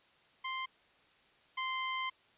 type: tone pair in turn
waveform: 20% pulse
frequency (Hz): 1046.5 / 1042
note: C6 / C6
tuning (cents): 0 / -7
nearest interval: unison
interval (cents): 7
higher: first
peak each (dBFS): -31 / -29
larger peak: second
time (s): 0.44-0.66 / 1.57-2.1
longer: second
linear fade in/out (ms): 10
effects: white hiss -66 dBFS RMS until 2.37 s + resampled to 8000 Hz